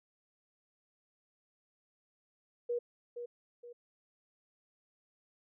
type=tone with echo; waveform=sine; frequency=480 Hz; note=B4; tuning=49 cents flat; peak=-31 dBFS; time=2.69-2.79 s; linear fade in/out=10 ms; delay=470 ms; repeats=2; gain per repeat=-8 dB; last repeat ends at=3.73 s; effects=none